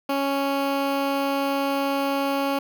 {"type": "tone with notch filter", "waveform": "15% pulse", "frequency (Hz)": 277.2, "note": "C#4", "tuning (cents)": 0, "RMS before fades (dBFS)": -24, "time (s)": [0.09, 2.59], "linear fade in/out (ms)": 5, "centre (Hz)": 7600, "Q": 0.76, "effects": []}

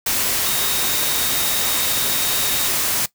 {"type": "tone in noise", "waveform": "sine", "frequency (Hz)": 3729, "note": "A#7", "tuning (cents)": 0, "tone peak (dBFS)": -26, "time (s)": [0.46, 2.68], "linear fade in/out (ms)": 5, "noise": "white", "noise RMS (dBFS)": -20, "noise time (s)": [0.06, 3.06], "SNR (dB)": -9, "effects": ["noise-tail reverb RT60 0.1 s tail -18 dB re dry"]}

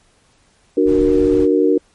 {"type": "chord", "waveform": "sine", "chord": "D augmented", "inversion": "none", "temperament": "equal with one note detuned", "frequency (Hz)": [298.1, 370, 466.2], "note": ["D4", "F#4", "A#4"], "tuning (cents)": [26, 0, 0], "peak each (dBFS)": -15, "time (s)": [0.77, 1.78], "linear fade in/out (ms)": 5}
{"type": "noise", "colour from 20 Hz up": "brown", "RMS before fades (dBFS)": -26, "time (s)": [0.85, 1.48], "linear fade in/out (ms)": 50}
{"effects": ["pink hiss -56 dBFS RMS until 1.94 s", "MP3 48 kbps"]}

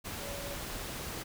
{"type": "tone in noise", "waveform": "sine", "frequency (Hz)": 567, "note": "C#5", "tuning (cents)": 39, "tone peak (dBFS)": -43, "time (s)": [0.2, 0.56], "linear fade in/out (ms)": 20, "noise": "pink", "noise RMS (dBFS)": -40, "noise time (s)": [0.04, 1.24], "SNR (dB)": -6, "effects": []}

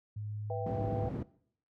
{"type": "tone", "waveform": "sine", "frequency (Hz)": 105.3, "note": "G#2", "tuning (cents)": 24, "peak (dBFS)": -36, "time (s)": [0.16, 1.08], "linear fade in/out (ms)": 5}
{"type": "chord", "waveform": "sine", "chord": "E minor", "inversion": "second", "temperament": "equal", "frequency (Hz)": [493.9, 659.3, 784], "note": ["B4", "E5", "G5"], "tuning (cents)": [0, 0, 0], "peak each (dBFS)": [-37, -40, -40], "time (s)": [0.5, 1.09], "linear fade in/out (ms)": 2}
{"type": "low-pass noise", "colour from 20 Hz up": "white", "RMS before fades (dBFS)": -37, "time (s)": [0.66, 1.23], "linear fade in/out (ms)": 5, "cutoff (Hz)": 250, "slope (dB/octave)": 12}
{"effects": ["noise-tail reverb RT60 0.6 s tail -20 dB re dry", "high-pass 60 Hz 12 dB/octave"]}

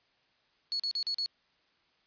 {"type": "tone bursts", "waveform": "sine", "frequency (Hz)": 4375, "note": "C#8", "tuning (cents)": -24, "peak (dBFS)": -29, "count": 5, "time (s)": [0.72, 1.26], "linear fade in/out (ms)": 0, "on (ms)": 76, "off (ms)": 40, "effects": ["white hiss -70 dBFS RMS until 2.06 s", "resampled to 11025 Hz"]}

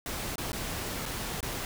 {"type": "noise with dropouts", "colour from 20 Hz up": "pink", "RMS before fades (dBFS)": -35, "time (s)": [0.06, 1.65], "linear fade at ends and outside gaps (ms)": 1, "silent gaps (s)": [[0.357, 0.381], [0.519, 0.53], [1.056, 1.061], [1.406, 1.428]], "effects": []}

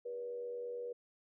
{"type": "tone with frequency modulation", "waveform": "sine", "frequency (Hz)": 482, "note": "B4", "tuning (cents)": -42, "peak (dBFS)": -39, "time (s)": [0.05, 0.93], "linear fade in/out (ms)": 10, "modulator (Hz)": 89, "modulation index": 0.43, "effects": []}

